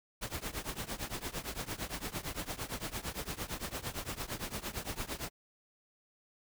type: noise with tremolo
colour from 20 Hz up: pink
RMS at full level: -36 dBFS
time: 0.21-5.3 s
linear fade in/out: 20 ms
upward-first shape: triangle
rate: 8.8 Hz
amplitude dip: 95%
effects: none